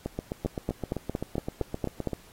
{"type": "two click trains", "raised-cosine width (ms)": 2, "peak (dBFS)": [-17, -14], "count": [17, 8], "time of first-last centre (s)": [[0.06, 2.133], [0.46, 2.073]], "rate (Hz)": [7.72, 4.34], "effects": ["pink hiss -55 dBFS RMS until 2.32 s", "AAC 48 kbps"]}